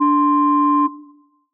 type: tone pair together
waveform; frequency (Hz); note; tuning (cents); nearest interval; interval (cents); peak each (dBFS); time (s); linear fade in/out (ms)
sine; 292.5 / 1046.5; D4 / C6; -7 / 0; octave + minor seventh; 2207; -13 / -14; 0-0.88; 20
effects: noise-tail reverb RT60 0.9 s tail -17 dB re dry + tanh soft clip ceiling -4 dBFS